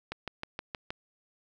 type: click train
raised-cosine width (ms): 0.3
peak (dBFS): -19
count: 6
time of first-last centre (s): 0.12-0.905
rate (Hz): 6.37
effects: none

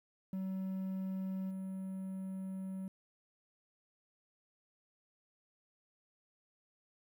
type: tone with level steps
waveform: triangle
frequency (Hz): 190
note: F#3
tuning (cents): +46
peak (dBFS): -34 / -37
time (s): 0.33-2.88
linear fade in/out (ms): 2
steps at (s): 1.49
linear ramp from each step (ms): 20
effects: 11-bit

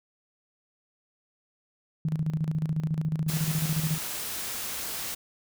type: tone with tremolo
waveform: sine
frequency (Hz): 156.9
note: D#3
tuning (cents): +15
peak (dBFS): -23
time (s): 2.05-3.98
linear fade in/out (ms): 2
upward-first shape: square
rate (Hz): 14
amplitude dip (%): 65
type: noise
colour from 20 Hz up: white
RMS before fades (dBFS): -34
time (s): 3.28-5.15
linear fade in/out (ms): 10
effects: none

